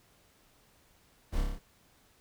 brown noise with echo, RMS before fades -32 dBFS, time 1.32-1.42 s, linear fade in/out 20 ms, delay 29 ms, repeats 6, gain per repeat -2 dB, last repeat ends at 1.594 s, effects pink hiss -65 dBFS RMS until 2.2 s

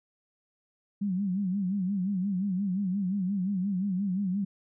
sine tone with vibrato, 191.9 Hz, G3, 37 cents flat, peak -26 dBFS, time 1.01-4.45 s, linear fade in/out 10 ms, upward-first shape sine, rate 5.7 Hz, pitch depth 120 cents each way, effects none

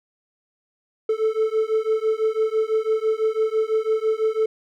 triangle beating tone pair, 436 / 442 Hz, A4 / A4, -16 / +8 cents, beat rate 6 Hz, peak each -20 dBFS, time 1.09-4.46 s, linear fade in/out 5 ms, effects none

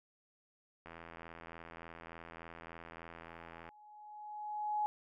click train, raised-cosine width 0.5 ms, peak -34 dBFS, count 237, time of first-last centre 0.86-3.69 s, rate 83.4 Hz
sine tone with exponential growth, 842 Hz, G#5, 24 cents sharp, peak -30 dBFS, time 3.25-4.86 s, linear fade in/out 0 ms, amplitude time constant 350 ms
effects none

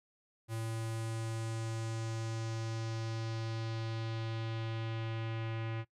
square tone with low-pass filter sweep, 112.8 Hz, A2, 44 cents sharp, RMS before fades -38 dBFS, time 0.48-5.85 s, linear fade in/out 50 ms, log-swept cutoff 11000 to 2500 Hz, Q 1.9, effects noise-tail reverb RT60 0.1 s tail -21 dB re dry

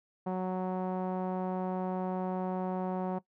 sawtooth tone with low-pass filter, 185 Hz, F#3, in tune, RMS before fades -33 dBFS, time 0.26-3.19 s, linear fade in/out 10 ms, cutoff 830 Hz, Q 2.2, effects noise-tail reverb RT60 0.1 s tail -19 dB re dry

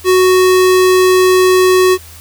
square tone, 370 Hz, F#4, in tune, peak -7 dBFS, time 0.04-1.98 s, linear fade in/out 50 ms, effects added 81 Hz sine -36 dBFS peak until 2.2 s + white hiss -37 dBFS RMS until 2.2 s

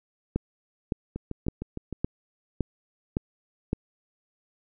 two click trains, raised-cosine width 3 ms, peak -12 / -20 dBFS, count 7 / 6, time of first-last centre 0.36-3.731 / 1.16-1.927 s, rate 1.78 / 6.52 Hz, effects none

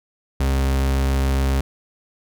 40% pulse tone, 67.2 Hz, C2, 47 cents sharp, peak -16 dBFS, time 0.4-1.61 s, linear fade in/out 5 ms, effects none

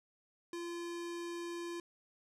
square tone with low-pass filter, 343.5 Hz, F4, 29 cents flat, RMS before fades -42 dBFS, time 0.53-1.8 s, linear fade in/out 2 ms, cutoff 8600 Hz, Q 1.1, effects none

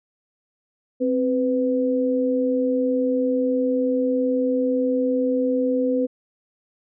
sine tone pair together, 261.6 / 500.2 Hz, C4 / B4, 0 / +22 cents, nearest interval major seventh, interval 1122 cents, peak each -21 dBFS, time 1-6.07 s, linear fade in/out 20 ms, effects none

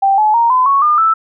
sine tone with pitch steps, 784 / 855 / 932.3 / 1016.7 / 1108.7 / 1209.1 / 1318.5 Hz, G5 / A5 / A#5 / B5 / C#6 / D#6 / E6, 0 / -50 / 0 / +50 / 0 / -50 / 0 cents, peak -8 dBFS, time 0.02-1.14 s, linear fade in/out 10 ms, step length 160 ms, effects none

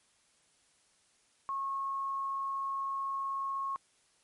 sine tone, 1091 Hz, C#6, 28 cents flat, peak -32 dBFS, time 1.49-3.76 s, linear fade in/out 0 ms, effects white hiss -69 dBFS RMS until 4.23 s + MP3 48 kbps

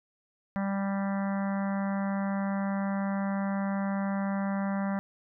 harmonic tone, 196.7 Hz, G3, 6 cents sharp, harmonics 1 / 3 / 4 / 5 / 6 / 7 / 8 / 9 / 10, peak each -28 / -38 / -40 / -42 / -44 / -45 / -46 / -47 / -48 dBFS, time 0.56-4.99 s, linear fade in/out 0 ms, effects none

